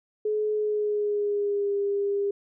sine tone with pitch glide, 425.5 to 402.3 Hz, G#4 to G4, +42 to +45 cents, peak -23 dBFS, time 0.25-2.31 s, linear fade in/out 5 ms, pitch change -97 cents, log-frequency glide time 0.53-1.74 s, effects none

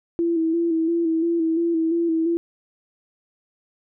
sine tone with vibrato, 331.2 Hz, E4, 8 cents sharp, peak -18 dBFS, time 0.19-2.37 s, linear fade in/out 0 ms, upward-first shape square, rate 2.9 Hz, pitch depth 36 cents each way, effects none

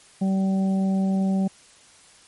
harmonic tone, 192.1 Hz, G3, 35 cents flat, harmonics 1 / 2 / 3 / 4, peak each -19 / -37 / -35 / -36 dBFS, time 0.21-1.48 s, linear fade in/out 10 ms, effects white hiss -52 dBFS RMS until 2.27 s + MP3 48 kbps

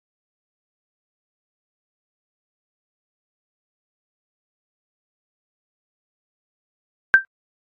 sine tone with exponential decay, 1568 Hz, G6, in tune, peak -3 dBFS, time 7.14-7.25 s, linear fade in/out 0 ms, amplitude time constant 23 ms, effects AAC 64 kbps

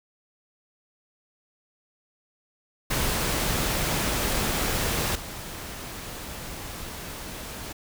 pink noise with level steps, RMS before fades -26 / -37 dBFS, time 2.9-7.73 s, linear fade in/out 10 ms, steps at 5.15 s, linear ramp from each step 5 ms, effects none

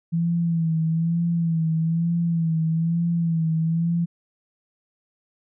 sine tone with vibrato, 165.4 Hz, E3, 6 cents sharp, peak -19 dBFS, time 0.12-4.06 s, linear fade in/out 20 ms, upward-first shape sine, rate 1.1 Hz, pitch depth 51 cents each way, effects none

